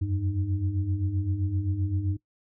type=tone cluster; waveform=sine; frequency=88.8 / 96.5 / 305.8 Hz; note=F2 / G2 / D#4; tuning=+29 / -27 / -30 cents; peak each=-32 / -26 / -35 dBFS; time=0.01-2.17 s; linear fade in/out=10 ms; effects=noise-tail reverb RT60 0.1 s tail -19 dB re dry